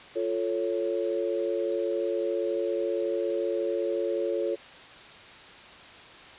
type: chord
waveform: sine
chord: F augmented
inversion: none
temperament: equal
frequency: 349.2 / 440 / 554.4 Hz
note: F4 / A4 / C#5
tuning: 0 / 0 / 0 cents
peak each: -30 dBFS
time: 0.15-4.56 s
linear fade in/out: 20 ms
effects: white hiss -47 dBFS RMS until 6.38 s + resampled to 8000 Hz